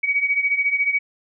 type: beating tone pair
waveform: sine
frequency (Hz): 2257 / 2271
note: C#7 / C#7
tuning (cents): +31 / +41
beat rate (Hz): 14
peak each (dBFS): -19 / -23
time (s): 0.03-0.99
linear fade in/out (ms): 10
effects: none